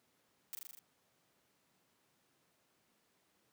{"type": "noise with echo", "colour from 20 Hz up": "blue", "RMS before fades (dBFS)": -43, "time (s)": [0.53, 0.55], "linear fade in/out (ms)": 0, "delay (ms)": 40, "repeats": 6, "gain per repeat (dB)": -2, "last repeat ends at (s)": 0.79, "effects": ["pink hiss -75 dBFS RMS until 3.52 s", "high-pass 150 Hz 12 dB/octave"]}